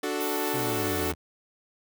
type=chord; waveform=sawtooth; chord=D major; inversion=none; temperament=equal; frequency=293.7 / 370 / 440 Hz; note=D4 / F#4 / A4; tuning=0 / 0 / 0 cents; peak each=-28 dBFS; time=0.03-1.12 s; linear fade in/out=5 ms
type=noise; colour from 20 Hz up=violet; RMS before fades=-35 dBFS; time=0.2-1.12 s; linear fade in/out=10 ms
type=exponential sweep; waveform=sawtooth; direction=down; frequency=134.2 to 78.9 Hz; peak=-29 dBFS; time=0.53-1.15 s; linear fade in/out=20 ms
effects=none